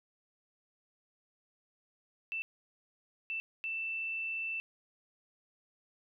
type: tone bursts at uneven times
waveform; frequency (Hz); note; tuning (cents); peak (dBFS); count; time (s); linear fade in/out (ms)
sine; 2663; E7; +17; -34; 3; 2.32-2.42 / 3.3-3.4 / 3.64-4.6; 0
effects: none